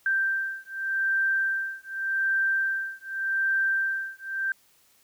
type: beating tone pair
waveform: sine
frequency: 1569 / 1569.85 Hz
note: G6 / G6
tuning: +1 / +2 cents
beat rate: 0.85 Hz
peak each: -27 / -27 dBFS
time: 0.06-4.52 s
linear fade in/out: 2 ms
effects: white hiss -62 dBFS RMS until 5.03 s